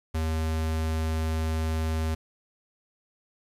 square tone, 79.7 Hz, D#2, 42 cents sharp, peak -26 dBFS, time 0.14-2.15 s, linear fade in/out 10 ms, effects resampled to 32000 Hz + 9-bit

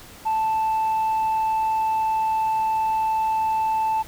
sine tone, 880 Hz, A5, in tune, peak -17 dBFS, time 0.25-4.03 s, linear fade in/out 20 ms, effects tanh soft clip ceiling -18 dBFS + pink hiss -44 dBFS RMS until 4.07 s

